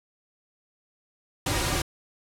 pink noise with comb filter, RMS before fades -26 dBFS, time 1.46-1.82 s, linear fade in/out 5 ms, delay 4.6 ms, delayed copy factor -0.85, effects low-pass 11000 Hz 12 dB/octave

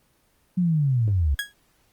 sine linear sweep, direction down, 185 to 64.4 Hz, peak -18 dBFS, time 0.57-1.35 s, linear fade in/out 10 ms
30% pulse tone with exponential decay, 1656 Hz, G#6, 5 cents flat, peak -19 dBFS, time 1.39-1.53 s, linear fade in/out 1 ms, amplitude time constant 30 ms
effects pink hiss -64 dBFS RMS until 1.92 s + Opus 24 kbps

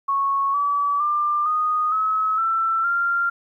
sine tone with pitch steps, 1104 / 1146.9 / 1191.5 / 1237.8 / 1285.9 / 1335.8 / 1387.7 Hz, C#6 / D6 / D6 / D#6 / E6 / E6 / F6, -7 / -41 / +25 / -9 / -43 / +23 / -11 cents, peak -18 dBFS, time 0.08-3.3 s, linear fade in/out 10 ms, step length 460 ms, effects 10-bit

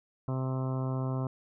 harmonic tone, 130.7 Hz, C3, 1 cent flat, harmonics 1 / 2 / 3 / 4 / 5 / 6 / 7 / 8 / 9 / 10, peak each -30 / -37 / -42 / -44 / -43 / -49 / -49 / -45 / -52 / -50 dBFS, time 0.28-1.27 s, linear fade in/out 2 ms, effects none

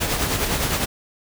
pink noise with tremolo, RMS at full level -20 dBFS, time 0-0.86 s, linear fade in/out 20 ms, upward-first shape triangle, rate 9.8 Hz, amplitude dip 55%, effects none

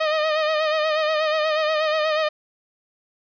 sawtooth tone with vibrato, 620 Hz, D#5, 6 cents flat, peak -15 dBFS, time 0-2.29 s, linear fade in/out 10 ms, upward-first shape sine, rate 8.3 Hz, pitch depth 46 cents each way, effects resampled to 11025 Hz + 8-bit

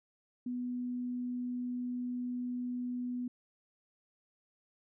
sine tone, 246.9 Hz, B3, in tune, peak -34 dBFS, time 0.46-3.28 s, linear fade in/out 5 ms, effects none

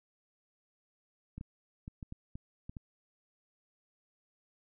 clicks, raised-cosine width 5 ms, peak -30 dBFS, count 8, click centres 1.38 / 1.411 / 1.879 / 2.028 / 2.124 / 2.355 / 2.695 / 2.768 s, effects none

